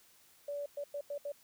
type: tone bursts at uneven times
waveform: sine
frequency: 575 Hz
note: D5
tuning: 37 cents flat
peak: -36 dBFS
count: 5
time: 0.48-0.66 / 0.77-0.84 / 0.94-1.01 / 1.1-1.18 / 1.25-1.32 s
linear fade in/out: 5 ms
effects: white hiss -64 dBFS RMS until 1.43 s